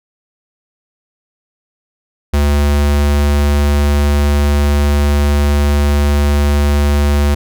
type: tone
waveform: square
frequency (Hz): 72.4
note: D2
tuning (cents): -24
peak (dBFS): -10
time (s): 2.33-7.35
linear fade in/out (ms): 10
effects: none